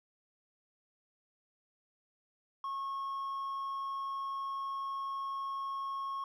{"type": "tone with hard clipping", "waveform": "sine", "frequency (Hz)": 1092, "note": "C#6", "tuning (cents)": -26, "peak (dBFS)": -36, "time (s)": [2.64, 6.24], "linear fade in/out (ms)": 2, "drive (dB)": 2, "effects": []}